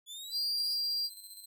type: exponential sweep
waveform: sawtooth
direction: up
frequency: 3415 to 5274 Hz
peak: -39 dBFS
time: 0.06-0.78 s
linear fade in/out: 50 ms
type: tone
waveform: triangle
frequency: 4762 Hz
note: D8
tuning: 23 cents sharp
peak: -29 dBFS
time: 0.31-1.1 s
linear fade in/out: 50 ms
type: tone with tremolo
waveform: 15% pulse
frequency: 4100 Hz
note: C8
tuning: 36 cents flat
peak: -39 dBFS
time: 0.57-1.46 s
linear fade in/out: 10 ms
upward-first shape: square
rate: 15 Hz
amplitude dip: 45%
effects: none